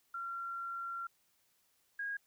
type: tone pair in turn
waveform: sine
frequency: 1372 / 1636.2 Hz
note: F6 / G#6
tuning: -31 / -26 cents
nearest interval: minor third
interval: 305 cents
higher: second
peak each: -38 / -36 dBFS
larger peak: second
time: 0.14-1.07 / 1.99-2.17 s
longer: first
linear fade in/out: 5 ms
effects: white hiss -74 dBFS RMS until 2.26 s